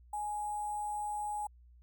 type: tone with sample-and-hold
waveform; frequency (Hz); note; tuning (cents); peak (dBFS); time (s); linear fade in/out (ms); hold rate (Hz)
sine; 836; G#5; +11; -34; 0.13-1.47; 5; 8820
effects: added 60 Hz sine -56 dBFS peak until 1.82 s